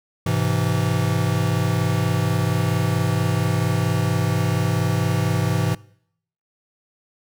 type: chord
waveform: square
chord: Ab augmented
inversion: none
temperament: equal with one note detuned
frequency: 103.83 / 128.19 / 164.81 Hz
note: Ab2 / C3 / E3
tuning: 0 / -35 / 0 cents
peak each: -24 dBFS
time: 0.26-5.75 s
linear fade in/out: 5 ms
effects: noise-tail reverb RT60 0.7 s tail -23 dB re dry